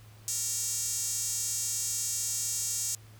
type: tone with high-pass filter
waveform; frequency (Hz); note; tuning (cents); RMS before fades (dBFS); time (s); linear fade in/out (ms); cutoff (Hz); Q
sawtooth; 463.8; A#4; -9; -32; 0.28-2.95; 0; 6900; 3.3
effects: added 108 Hz sine -50 dBFS peak until 3.19 s + pink hiss -58 dBFS RMS until 3.19 s